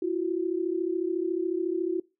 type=tone pair together; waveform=sine; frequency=336 / 370 Hz; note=E4 / F#4; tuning=+33 / 0 cents; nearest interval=major second; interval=167 cents; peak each=-28 dBFS; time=0.02-2 s; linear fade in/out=5 ms; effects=noise-tail reverb RT60 0.3 s tail -25 dB re dry